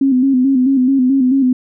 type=tone with vibrato; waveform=sine; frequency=262.5 Hz; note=C4; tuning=6 cents sharp; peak=-9 dBFS; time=0.01-1.53 s; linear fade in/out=5 ms; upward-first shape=square; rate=4.6 Hz; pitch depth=63 cents each way; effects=none

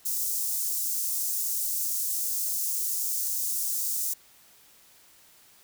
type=high-pass noise; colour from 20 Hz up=white; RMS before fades=-29 dBFS; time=0.05-4.14 s; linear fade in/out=10 ms; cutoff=6000 Hz; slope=24 dB/octave; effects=white hiss -57 dBFS RMS until 5.63 s

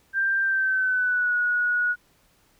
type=tone with pitch glide; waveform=sine; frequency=1580 to 1457.3 Hz; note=G6 to F#6; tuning=+13 to -27 cents; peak=-20 dBFS; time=0.13-1.96 s; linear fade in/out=50 ms; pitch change=-140 cents; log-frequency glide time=0.42-1.35 s; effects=pink hiss -62 dBFS RMS until 2.59 s

